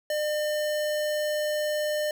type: tone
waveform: square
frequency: 603 Hz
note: D5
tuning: 46 cents sharp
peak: -26 dBFS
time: 0.1-2.11 s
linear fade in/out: 2 ms
effects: none